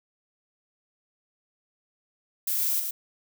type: noise with echo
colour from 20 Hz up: violet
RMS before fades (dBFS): -27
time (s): 2.47-2.8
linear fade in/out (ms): 5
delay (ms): 110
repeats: 1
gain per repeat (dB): -4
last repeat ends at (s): 2.91
effects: none